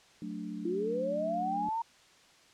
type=chord; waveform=sine; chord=D major; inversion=first; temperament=just; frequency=183.54 / 220.2 / 293.7 Hz; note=F#3 / A3 / D4; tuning=-14 / +2 / 0 cents; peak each=-41 / -40 / -41 dBFS; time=0.22-1.69 s; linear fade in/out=2 ms
type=linear sweep; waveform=sine; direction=up; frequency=329.6 to 932.3 Hz; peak=-30 dBFS; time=0.65-1.82 s; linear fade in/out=5 ms
effects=white hiss -60 dBFS RMS until 2.53 s + low-pass 6000 Hz 12 dB/octave